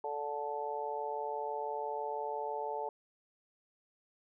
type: harmonic tone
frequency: 146 Hz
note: D3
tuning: 10 cents flat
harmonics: 3 / 4 / 5 / 6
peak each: -40 / -42 / -43 / -38 dBFS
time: 0.04-2.89 s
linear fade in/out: 2 ms
effects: none